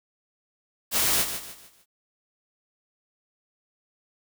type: noise with echo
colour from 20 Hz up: white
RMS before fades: -23 dBFS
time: 0.91-1.26 s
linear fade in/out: 50 ms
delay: 150 ms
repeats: 4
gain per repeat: -9 dB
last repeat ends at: 1.86 s
effects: none